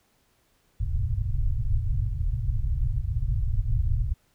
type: low-pass noise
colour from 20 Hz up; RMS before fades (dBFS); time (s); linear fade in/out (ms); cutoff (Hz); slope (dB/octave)
pink; -25; 0.8-4.14; 5; 130; 96
effects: pink hiss -67 dBFS RMS until 4.34 s